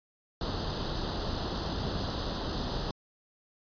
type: noise with comb filter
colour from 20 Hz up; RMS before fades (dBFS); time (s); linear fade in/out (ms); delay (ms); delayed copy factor
pink; -33; 0.41-2.91; 2; 0.22; +0.85
effects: resampled to 11025 Hz